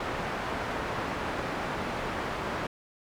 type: low-pass noise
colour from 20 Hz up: white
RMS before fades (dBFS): -33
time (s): 0-2.67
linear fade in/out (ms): 5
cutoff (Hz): 1300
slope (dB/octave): 12
effects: none